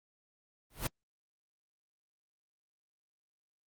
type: noise with exponential growth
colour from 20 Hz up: pink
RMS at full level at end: -28 dBFS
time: 0.7-0.87 s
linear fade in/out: 5 ms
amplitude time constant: 35 ms
effects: Opus 32 kbps